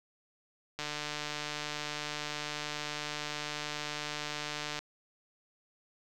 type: click train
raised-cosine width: 0.2 ms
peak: -19 dBFS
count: 597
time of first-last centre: 0.79-4.79 s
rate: 149 Hz
effects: none